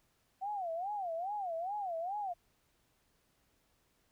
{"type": "tone with vibrato", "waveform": "sine", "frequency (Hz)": 740, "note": "F#5", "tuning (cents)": 0, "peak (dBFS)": -35, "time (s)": [0.41, 2.34], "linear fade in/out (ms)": 20, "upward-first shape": "sine", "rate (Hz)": 2.4, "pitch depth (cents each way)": 220, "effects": ["pink hiss -74 dBFS RMS until 4.11 s"]}